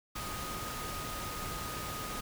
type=tone in noise; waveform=sine; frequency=1244.5 Hz; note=D#6; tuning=in tune; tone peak=-42 dBFS; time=0.15-2.21 s; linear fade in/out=10 ms; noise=pink; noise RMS=-40 dBFS; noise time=0.15-2.21 s; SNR=-5 dB; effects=none